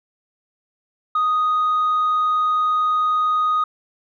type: tone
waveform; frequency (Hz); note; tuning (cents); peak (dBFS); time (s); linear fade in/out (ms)
sine; 1244.5; D#6; 0; -14; 1.15-3.64; 5
effects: tanh soft clip ceiling -14 dBFS